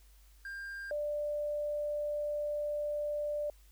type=tone pair in turn; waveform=triangle / sine; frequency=1596 / 591 Hz; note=G6 / D5; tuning=+31 / +11 cents; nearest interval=octave + perfect fourth; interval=1720 cents; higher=first; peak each=-38 / -32 dBFS; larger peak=second; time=0.45-0.91 / 0.91-3.5 s; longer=second; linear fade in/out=2 ms; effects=added 50 Hz sine -57 dBFS peak until 3.71 s + white hiss -67 dBFS RMS until 3.71 s